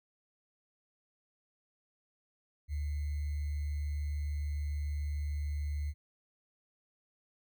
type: tone with sample-and-hold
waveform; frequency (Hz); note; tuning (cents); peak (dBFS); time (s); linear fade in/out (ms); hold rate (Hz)
sine; 73.42; D2; 0; -32; 2.68-5.94; 50; 2100
effects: none